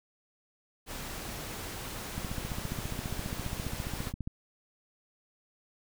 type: noise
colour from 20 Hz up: pink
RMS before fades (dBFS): -40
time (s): 0.86-4.13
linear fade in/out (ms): 50
type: click train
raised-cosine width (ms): 5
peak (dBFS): -23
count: 32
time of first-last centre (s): 2.18-4.275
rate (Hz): 14.8
effects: none